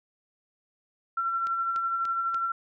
sine tone with tremolo, 1356 Hz, E6, 49 cents sharp, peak -24 dBFS, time 1.17-2.52 s, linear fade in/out 5 ms, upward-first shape sine, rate 12 Hz, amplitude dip 35%
click train, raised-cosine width 0.2 ms, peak -25 dBFS, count 4, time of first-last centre 1.47-2.345 s, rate 3.43 Hz
effects none

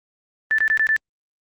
sine tone bursts, 1761 Hz, A6, 1 cent sharp, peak -15 dBFS, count 5, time 0.51-0.964 s, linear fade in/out 0 ms, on 74 ms, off 21 ms, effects Opus 32 kbps

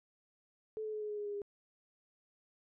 sine tone with pitch steps, 435.1 / 430.8 / 426.6 / 422.5 / 418.3 / 414.3 / 410.2 / 406.2 Hz, A4 / A4 / G#4 / G#4 / G#4 / G#4 / G#4 / G#4, -19 / -37 / +46 / +30 / +12 / -4 / -21 / -38 cents, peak -37 dBFS, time 0.77-1.418 s, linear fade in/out 0 ms, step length 81 ms, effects none

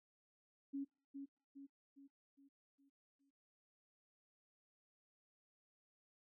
sine tone with echo, 277.2 Hz, C#4, in tune, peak -40 dBFS, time 0.73-0.85 s, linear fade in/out 20 ms, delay 410 ms, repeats 6, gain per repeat -6 dB, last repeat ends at 3.31 s, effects noise-tail reverb RT60 0.4 s tail -26 dB re dry

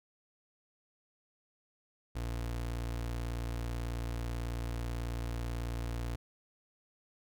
30% pulse tone, 58.27 Hz, A#1, in tune, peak -32 dBFS, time 2.15-6.16 s, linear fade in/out 10 ms, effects none

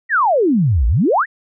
sine exponential two-way sweep, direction down then up, 1975.5 to 52.3 to 1975.5 Hz, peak -11 dBFS, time 0.09-1.26 s, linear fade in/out 50 ms, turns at 0.87 s, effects none

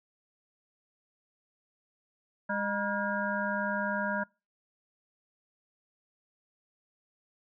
harmonic tone with a mistuned harmonic, 203.5 Hz, G#3, 35 cents flat, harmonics 1 / 3 / 5 / 7 / 8, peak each -35 / -35 / -35 / -35 / -35 dBFS, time 2.49-4.24 s, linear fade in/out 10 ms, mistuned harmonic 5, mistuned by -100 cents, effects noise-tail reverb RT60 0.3 s tail -26 dB re dry

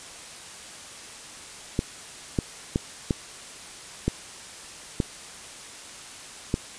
clicks, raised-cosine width 3 ms, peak -9 dBFS, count 7, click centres 1.791 / 2.388 / 2.759 / 3.108 / 4.08 / 5.002 / 6.541 s, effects white hiss -42 dBFS RMS until 6.78 s + resampled to 22050 Hz

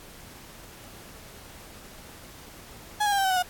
35% pulse tone with pitch steps, 840 / 819.4 / 799.3 / 779.7 / 760.6 / 741.9 / 723.7 Hz, G#5 / G#5 / G5 / G5 / F#5 / F#5 / F#5, +19 / -24 / +33 / -10 / +48 / +4 / -39 cents, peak -20 dBFS, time 3-3.427 s, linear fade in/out 10 ms, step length 61 ms, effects pink hiss -47 dBFS RMS until 3.49 s + AAC 64 kbps

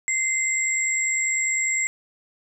sine tone pair together, 2076 / 7615 Hz, C7 / A#8, -14 / +36 cents, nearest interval octave + major seventh, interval 2250 cents, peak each -23 / -24 dBFS, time 0.08-1.87 s, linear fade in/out 0 ms, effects none

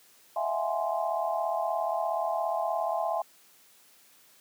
sine tone cluster, 638 / 675 / 759 / 834 / 1043 Hz, D#5 / E5 / F#5 / G#5 / C6, +43 / +41 / +44 / +7 / -6 cents, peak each -35 / -30 / -36 / -33 / -35 dBFS, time 0.36-3.22 s, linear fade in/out 5 ms, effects white hiss -59 dBFS RMS until 4.4 s + high-pass 150 Hz 12 dB/octave

